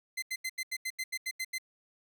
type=tone bursts; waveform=sawtooth; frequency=2063 Hz; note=C7; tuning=25 cents flat; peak=-29 dBFS; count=11; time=0.17-1.584 s; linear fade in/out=10 ms; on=54 ms; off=82 ms; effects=none